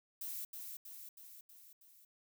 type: noise with echo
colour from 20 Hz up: violet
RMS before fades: -43 dBFS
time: 0.21-0.45 s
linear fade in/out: 5 ms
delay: 320 ms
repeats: 5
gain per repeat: -4 dB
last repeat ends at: 2.05 s
effects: none